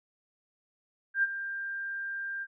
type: tone with ADSR envelope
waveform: sine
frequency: 1591 Hz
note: G6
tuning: 25 cents sharp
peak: -21 dBFS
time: 1.14-2.47 s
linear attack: 90 ms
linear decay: 32 ms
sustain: -12 dB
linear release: 48 ms
effects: none